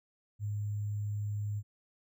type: tone with sample-and-hold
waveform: sine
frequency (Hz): 103.83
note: G#2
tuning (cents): 0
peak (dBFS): -32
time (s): 0.39-1.63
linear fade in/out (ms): 50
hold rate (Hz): 7350
effects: none